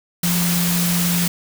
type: tone in noise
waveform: sine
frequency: 174.61 Hz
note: F3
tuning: in tune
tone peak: -18 dBFS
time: 0.23-1.28 s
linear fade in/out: 5 ms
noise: white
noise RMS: -22 dBFS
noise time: 0.23-1.28 s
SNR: +1 dB
effects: none